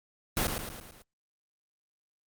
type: noise with echo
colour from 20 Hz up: pink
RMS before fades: -28 dBFS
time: 0.37-0.47 s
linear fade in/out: 0 ms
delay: 110 ms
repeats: 5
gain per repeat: -5 dB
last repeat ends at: 1.02 s
effects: Opus 24 kbps